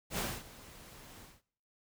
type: noise with ADSR envelope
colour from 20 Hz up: pink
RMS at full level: -34 dBFS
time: 0.1-1.42 s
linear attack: 77 ms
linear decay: 250 ms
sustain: -19 dB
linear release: 210 ms
effects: noise-tail reverb RT60 0.6 s tail -21 dB re dry